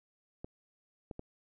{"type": "clicks", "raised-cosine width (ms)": 2, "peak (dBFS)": -28, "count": 3, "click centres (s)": [0.445, 1.112, 1.194], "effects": []}